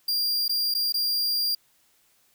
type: tone with dropouts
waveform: 45% pulse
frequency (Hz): 4779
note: D8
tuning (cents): +29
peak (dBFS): -22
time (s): 0.08-1.55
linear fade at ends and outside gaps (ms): 5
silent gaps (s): 0.481-0.493 / 0.741-0.748 / 0.924-0.941
effects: white hiss -64 dBFS RMS until 2.34 s